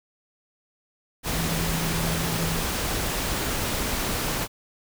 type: tone in noise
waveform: sine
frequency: 164.81 Hz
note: E3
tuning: in tune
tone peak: -28 dBFS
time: 1.32-2.64 s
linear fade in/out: 50 ms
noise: pink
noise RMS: -27 dBFS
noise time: 1.23-4.48 s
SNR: -4 dB
effects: none